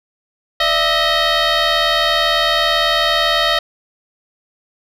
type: tone with frequency modulation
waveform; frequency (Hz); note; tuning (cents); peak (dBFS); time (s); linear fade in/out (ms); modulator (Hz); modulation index
sine; 1227; D#6; -25; -10; 0.6-3.59; 5; 633; 4.9
effects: tanh soft clip ceiling -11 dBFS